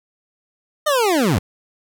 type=linear sweep; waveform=25% pulse; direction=down; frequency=623 to 70.6 Hz; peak=-11 dBFS; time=0.86-1.39 s; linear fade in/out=10 ms; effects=8-bit